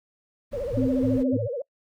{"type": "noise", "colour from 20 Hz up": "brown", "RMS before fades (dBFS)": -38, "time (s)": [0.51, 1.24], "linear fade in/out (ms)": 20}
{"type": "tone with vibrato", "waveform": "sine", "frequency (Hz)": 523.3, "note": "C5", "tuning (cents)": 0, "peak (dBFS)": -27, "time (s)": [0.53, 1.62], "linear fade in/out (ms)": 5, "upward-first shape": "sine", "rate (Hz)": 14, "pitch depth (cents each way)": 200}
{"type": "tone bursts", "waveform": "sine", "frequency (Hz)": 110, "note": "A2", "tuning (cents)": 0, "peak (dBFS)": -27, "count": 3, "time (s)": [0.72, 1.48], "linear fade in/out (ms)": 20, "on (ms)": 160, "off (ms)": 140}
{"type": "tone", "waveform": "sine", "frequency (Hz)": 260.2, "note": "C4", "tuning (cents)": -9, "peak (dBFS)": -21, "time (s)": [0.77, 1.37], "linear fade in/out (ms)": 5}
{"effects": ["noise-tail reverb RT60 0.1 s tail -25 dB re dry"]}